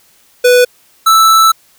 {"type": "tone pair in turn", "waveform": "square", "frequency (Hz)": [493.9, 1318.6], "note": ["B4", "E6"], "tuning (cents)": [0, 0], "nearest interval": "octave + perfect fourth", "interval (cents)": 1700, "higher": "second", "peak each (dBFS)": -5, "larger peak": "neither", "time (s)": [[0.44, 0.65], [1.06, 1.52]], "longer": "second", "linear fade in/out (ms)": 10, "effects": ["white hiss -49 dBFS RMS until 1.78 s"]}